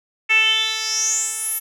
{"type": "tone with band-pass filter sweep", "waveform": "10% pulse", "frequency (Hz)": 440, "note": "A4", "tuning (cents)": 0, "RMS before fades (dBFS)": -20, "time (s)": [0.29, 1.6], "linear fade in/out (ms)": 20, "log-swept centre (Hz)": [2400, 12000], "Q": 8.3, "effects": []}